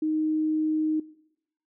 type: tone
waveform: sine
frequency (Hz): 311.1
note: D#4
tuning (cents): 0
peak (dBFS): -23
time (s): 0.02-1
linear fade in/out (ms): 5
effects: noise-tail reverb RT60 0.8 s tail -20 dB re dry